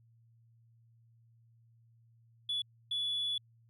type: tone bursts at uneven times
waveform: sine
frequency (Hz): 3424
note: A7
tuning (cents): -48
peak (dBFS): -30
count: 2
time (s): 2.49-2.62 / 2.91-3.38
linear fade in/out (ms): 5
effects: tanh soft clip ceiling -29 dBFS + added 115 Hz sine -62 dBFS peak until 3.69 s